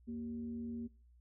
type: tone with frequency modulation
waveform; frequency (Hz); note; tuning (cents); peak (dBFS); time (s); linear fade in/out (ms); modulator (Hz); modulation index
sine; 234.6; A#3; +11; -39; 0.07-0.88; 20; 151; 0.39
effects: noise-tail reverb RT60 0.4 s tail -22 dB re dry + added 60 Hz sine -61 dBFS peak until 1.2 s